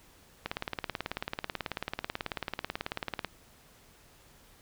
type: click train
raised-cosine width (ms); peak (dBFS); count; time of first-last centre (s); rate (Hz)
0.3; -16; 52; 0.46-3.247; 18.3
effects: pink hiss -59 dBFS RMS until 4.61 s